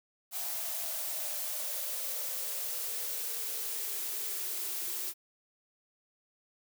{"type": "noise with high-pass filter sweep", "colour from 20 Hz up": "blue", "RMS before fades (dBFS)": -36, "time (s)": [0.31, 5.14], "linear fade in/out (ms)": 50, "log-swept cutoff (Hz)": [710, 340], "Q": 6.2, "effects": []}